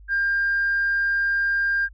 sine tone, 1600 Hz, G6, 35 cents sharp, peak -18 dBFS, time 0.08-1.89 s, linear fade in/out 50 ms, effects tanh soft clip ceiling -15 dBFS + added 50 Hz sine -43 dBFS peak until 1.93 s

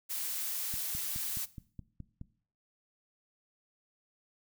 blue noise, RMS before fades -36 dBFS, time 0.09-1.46 s, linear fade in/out 20 ms
click train, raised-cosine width 5 ms, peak -31 dBFS, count 8, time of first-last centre 0.74-2.214 s, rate 4.75 Hz
effects noise-tail reverb RT60 0.5 s tail -18 dB re dry

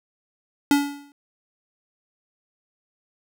square tone with exponential decay, 285.2 Hz, C#4, 49 cents sharp, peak -13 dBFS, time 0.71-1.12 s, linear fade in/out 1 ms, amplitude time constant 87 ms, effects none

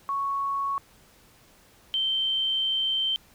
sine tone pair in turn, 1108.7 / 3117 Hz, C#6 / G7, 0 / -11 cents, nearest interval octave + tritone, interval 1789 cents, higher second, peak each -25 / -23 dBFS, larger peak second, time 0.09-0.78 / 1.94-3.16 s, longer second, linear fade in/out 0 ms, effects pink hiss -57 dBFS RMS until 3.34 s

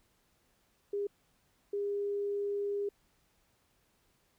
sine tone bursts at uneven times, 405.2 Hz, G#4, 43 cents flat, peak -31 dBFS, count 2, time 0.93-1.07 / 1.73-2.89 s, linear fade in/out 5 ms, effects pink hiss -72 dBFS RMS until 4.38 s

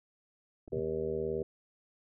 clicks, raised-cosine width 2 ms, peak -39 / -35 dBFS, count 2, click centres 0.677 / 0.68 s
sine tone with exponential growth, 125.7 Hz, B2, 31 cents sharp, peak -31 dBFS, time 0.7-0.79 s, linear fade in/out 2 ms, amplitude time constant 18 ms
harmonic tone, 78.9 Hz, D#2, 25 cents sharp, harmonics 1 / 2 / 3 / 5 / 6 / 7 / 8, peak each -45 / -43 / -43 / -34 / -36 / -45 / -46 dBFS, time 0.72-1.43 s, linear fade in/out 5 ms
effects none

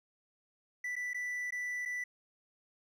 triangle tone with dropouts, 1975.5 Hz, B6, in tune, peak -33 dBFS, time 0.84-2.04 s, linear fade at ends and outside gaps 5 ms, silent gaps 0.956-0.963 / 1.134-1.144 / 1.507-1.522 / 1.853-1.857 s, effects none

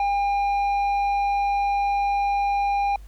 triangle tone with tanh clipping, 804 Hz, G5, 44 cents sharp, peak -21 dBFS, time 0-2.96 s, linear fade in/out 2 ms, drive 11 dB, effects added 50 Hz sine -39 dBFS peak until 3.07 s + pink hiss -58 dBFS RMS until 3.07 s

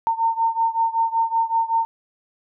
sine beating tone pair, 908 / 913.3 Hz, A#5 / A#5, -46 / -36 cents, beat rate 5.3 Hz, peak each -20 / -22 dBFS, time 0.07-1.85 s, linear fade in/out 0 ms, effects none

